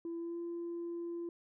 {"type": "tone with pitch glide", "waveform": "sine", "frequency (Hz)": [336, 341.7], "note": ["E4", "F4"], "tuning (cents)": [33, -38], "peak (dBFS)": -36, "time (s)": [0.05, 1.29], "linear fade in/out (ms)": 2, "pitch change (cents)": 29, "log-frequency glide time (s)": [0.18, 0.38], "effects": ["tanh soft clip ceiling -35 dBFS"]}